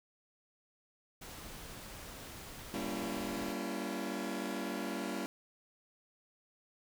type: noise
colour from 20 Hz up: pink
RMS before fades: -48 dBFS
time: 1.21-3.53 s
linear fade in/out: 10 ms
type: chord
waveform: sawtooth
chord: G diminished seventh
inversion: none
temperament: just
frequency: 196 / 235.2 / 282.2 / 338.7 Hz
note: G3 / Bb3 / Db4 / Fb4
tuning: 0 / +16 / +31 / +47 cents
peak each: -38 dBFS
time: 2.74-5.26 s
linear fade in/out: 0 ms
effects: none